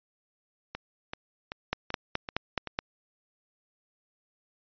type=two click trains; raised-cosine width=0.3 ms; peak=-19 / -11 dBFS; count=6 / 6; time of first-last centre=0.75-2.673 / 1.73-2.789 s; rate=2.6 / 4.72 Hz; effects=resampled to 11025 Hz